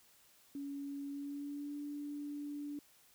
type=tone with pitch glide; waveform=sine; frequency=281.3 to 290.7 Hz; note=C#4 to D4; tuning=+26 to -18 cents; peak=-40 dBFS; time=0.55-2.79 s; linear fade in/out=2 ms; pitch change=+56 cents; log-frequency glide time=1.04-1.79 s; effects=white hiss -66 dBFS RMS until 3.14 s